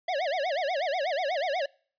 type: tone with vibrato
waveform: square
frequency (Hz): 639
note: D#5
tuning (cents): +46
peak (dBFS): -27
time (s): 0.08-1.66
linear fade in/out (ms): 5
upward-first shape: sine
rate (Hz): 8.2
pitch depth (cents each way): 280
effects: noise-tail reverb RT60 0.5 s tail -26 dB re dry + resampled to 11025 Hz